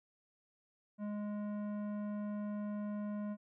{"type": "tone with tanh clipping", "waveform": "sine", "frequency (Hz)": 207.7, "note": "G#3", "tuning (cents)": 0, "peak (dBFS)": -39, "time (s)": [0.98, 3.37], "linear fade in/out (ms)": 50, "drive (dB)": 13, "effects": []}